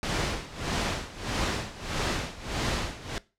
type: noise with tremolo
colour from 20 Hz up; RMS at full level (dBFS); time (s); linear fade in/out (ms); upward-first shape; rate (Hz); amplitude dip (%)
pink; -27; 0.03-3.18; 0; sine; 1.6; 85
effects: noise-tail reverb RT60 0.3 s tail -20 dB re dry + low-pass 6000 Hz 12 dB/octave